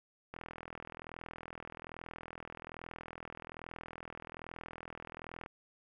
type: click train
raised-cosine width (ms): 0.5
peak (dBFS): -29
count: 212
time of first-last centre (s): 0.34-5.461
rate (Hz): 41.2
effects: none